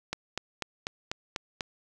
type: click train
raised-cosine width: 0.2 ms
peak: -14 dBFS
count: 7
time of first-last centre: 0.13-1.608 s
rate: 4.06 Hz
effects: none

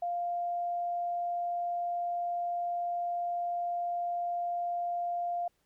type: tone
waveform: sine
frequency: 698.5 Hz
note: F5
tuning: in tune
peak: -30 dBFS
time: 0.02-5.48 s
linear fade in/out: 5 ms
effects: pink hiss -75 dBFS RMS until 5.65 s

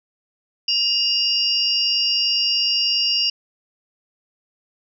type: tone cluster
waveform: sine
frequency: 2827 / 4852 / 5490 Hz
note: F7 / D#8 / F8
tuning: +20 / -44 / -31 cents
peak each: -21 / -21 / -22 dBFS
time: 0.68-3.3 s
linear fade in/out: 5 ms
effects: none

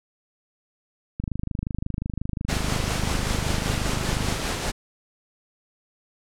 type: click train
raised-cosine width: 5 ms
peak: -15 dBFS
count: 81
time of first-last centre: 1.2-4.325 s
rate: 25.6 Hz
type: noise with tremolo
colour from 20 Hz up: pink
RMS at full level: -26 dBFS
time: 2.48-4.72 s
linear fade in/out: 20 ms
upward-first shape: sine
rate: 5.1 Hz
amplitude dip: 30%
effects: low-pass 9000 Hz 12 dB/octave

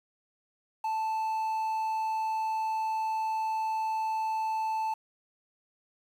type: tone with quantisation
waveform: triangle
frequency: 880 Hz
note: A5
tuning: in tune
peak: -26 dBFS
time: 0.84-4.94 s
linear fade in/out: 5 ms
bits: 9
effects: none

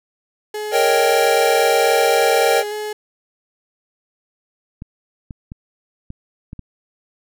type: tone with vibrato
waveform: 35% pulse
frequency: 420 Hz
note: G#4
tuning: 19 cents sharp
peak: -22 dBFS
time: 0.54-2.93 s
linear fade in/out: 5 ms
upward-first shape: square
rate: 2.3 Hz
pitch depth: 14 cents each way
type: chord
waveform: square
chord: Eb dominant seventh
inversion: second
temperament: equal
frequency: 466.2 / 554.4 / 622.3 / 784 Hz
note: Bb4 / Db5 / Eb5 / G5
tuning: 0 / 0 / 0 / 0 cents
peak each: -18 / -21 / -22 / -19 dBFS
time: 0.71-2.64 s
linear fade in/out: 50 ms
type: clicks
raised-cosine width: 5 ms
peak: -19 dBFS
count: 6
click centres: 4.821 / 5.308 / 5.519 / 6.104 / 6.531 / 6.593 s
effects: none

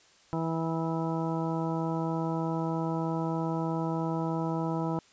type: harmonic tone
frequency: 163.2 Hz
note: E3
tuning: 17 cents flat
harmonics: 1 / 2 / 3 / 4 / 5 / 6 / 8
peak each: -31 / -33 / -38 / -39 / -39 / -38 / -43 dBFS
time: 0.33-4.99 s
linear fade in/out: 0 ms
effects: white hiss -60 dBFS RMS until 5.12 s + resampled to 16000 Hz

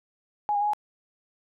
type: tone with pitch steps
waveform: sine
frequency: 834 / 813 / 831 / 839 Hz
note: G#5 / G#5 / G#5 / G#5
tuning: +7 / -37 / +1 / +17 cents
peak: -22 dBFS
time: 0.49-0.734 s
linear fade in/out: 0 ms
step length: 61 ms
effects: none

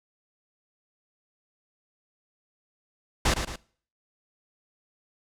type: noise with echo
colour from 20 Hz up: pink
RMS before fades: -22 dBFS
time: 3.25-3.34 s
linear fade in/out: 5 ms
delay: 110 ms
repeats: 2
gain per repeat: -7 dB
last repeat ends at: 3.56 s
effects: noise-tail reverb RT60 0.5 s tail -22 dB re dry + low-pass 8000 Hz 12 dB/octave

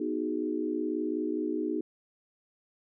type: chord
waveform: sine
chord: G# minor seventh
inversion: first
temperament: equal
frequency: 246.9 / 311.1 / 370 / 415.3 Hz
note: B3 / D#4 / F#4 / G#4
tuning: 0 / 0 / 0 / 0 cents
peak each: -36 / -31 / -35 / -36 dBFS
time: 0-1.81 s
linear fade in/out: 5 ms
effects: none

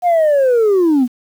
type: linear sweep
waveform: sine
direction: down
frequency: 724 to 233.1 Hz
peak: -7 dBFS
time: 0.02-1.08 s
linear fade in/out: 50 ms
effects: tanh soft clip ceiling -8 dBFS + 7-bit

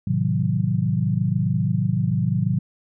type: chord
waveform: sine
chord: A diminished seventh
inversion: none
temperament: equal with one note detuned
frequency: 110 / 130.81 / 158.74 / 185 Hz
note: A2 / C3 / Eb3 / Gb3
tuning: 0 / 0 / +35 / 0 cents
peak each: -24 dBFS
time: 0.07-2.59 s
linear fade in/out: 5 ms
effects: none

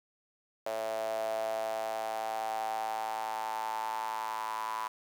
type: tone with high-pass filter sweep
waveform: sawtooth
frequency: 110.6 Hz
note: A2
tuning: 9 cents sharp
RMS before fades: -35 dBFS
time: 0.66-4.88 s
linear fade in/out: 5 ms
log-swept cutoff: 610 to 1000 Hz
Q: 8.7
effects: 10-bit

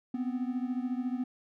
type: beating tone pair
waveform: triangle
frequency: 246.9 / 260.9 Hz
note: B3 / C4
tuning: 0 / -5 cents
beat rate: 14 Hz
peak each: -30 / -33 dBFS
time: 0.14-1.24 s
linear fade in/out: 5 ms
effects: none

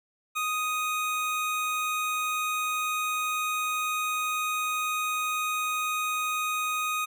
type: tone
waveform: 25% pulse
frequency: 1246 Hz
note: D#6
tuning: 2 cents sharp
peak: -23 dBFS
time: 0.35-7.06 s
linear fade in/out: 20 ms
effects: none

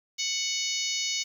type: harmonic tone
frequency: 740 Hz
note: F#5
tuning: in tune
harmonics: 3 / 4 / 5 / 6 / 7 / 8 / 9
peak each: -35 / -35 / -35 / -35 / -35 / -35 / -35 dBFS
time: 0.18-1.24 s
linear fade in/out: 20 ms
effects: 9-bit

